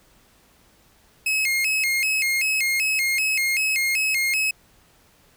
40% pulse tone with vibrato, 2343 Hz, D7, 5 cents flat, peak -19 dBFS, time 1.26-4.51 s, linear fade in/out 5 ms, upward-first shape square, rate 2.6 Hz, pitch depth 160 cents each way, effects pink hiss -57 dBFS RMS until 5.36 s

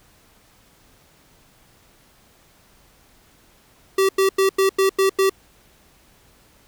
square tone bursts, 386.1 Hz, G4, 26 cents flat, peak -15 dBFS, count 7, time 3.98-5.296 s, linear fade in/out 5 ms, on 110 ms, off 91 ms, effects pink hiss -55 dBFS RMS until 6.67 s

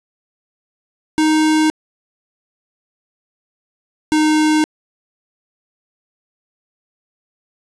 square tone pair in turn, 311.1 / 308.2 Hz, D#4 / D#4, 0 / -16 cents, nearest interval unison, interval 16 cents, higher first, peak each -12 dBFS, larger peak neither, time 1.18-1.7 / 4.12-4.64 s, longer neither, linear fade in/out 0 ms, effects resampled to 22050 Hz + 7-bit

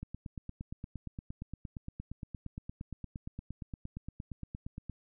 click train, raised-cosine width 5 ms, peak -28 dBFS, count 43, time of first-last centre 0.03-4.897 s, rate 8.63 Hz, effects none

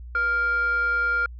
sine tone with frequency modulation, 1400 Hz, F6, 4 cents sharp, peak -19 dBFS, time 0.15-1.26 s, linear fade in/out 2 ms, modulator 910 Hz, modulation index 0.26, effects tanh soft clip ceiling -16 dBFS + added 60 Hz sine -36 dBFS peak until 1.39 s

